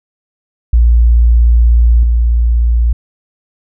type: tone with level steps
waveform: sine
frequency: 58.27 Hz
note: A#1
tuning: in tune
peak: -4 / -7 dBFS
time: 0.73-2.93 s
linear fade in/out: 5 ms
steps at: 2.03 s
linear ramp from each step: 2 ms
effects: none